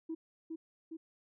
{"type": "tone with echo", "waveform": "sine", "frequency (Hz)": 323.9, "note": "E4", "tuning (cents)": -30, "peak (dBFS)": -35, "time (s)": [0.09, 0.15], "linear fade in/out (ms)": 10, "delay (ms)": 410, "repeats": 2, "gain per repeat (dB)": -3, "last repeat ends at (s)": 0.97, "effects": ["tanh soft clip ceiling -32 dBFS"]}